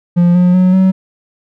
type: tone with pitch steps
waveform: triangle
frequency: 174.4 / 178.99 / 183.71 / 188.54 Hz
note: F3 / F3 / F#3 / F#3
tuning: -2 / +43 / -12 / +33 cents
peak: -4 dBFS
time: 0.16-0.92 s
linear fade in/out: 20 ms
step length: 190 ms
effects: none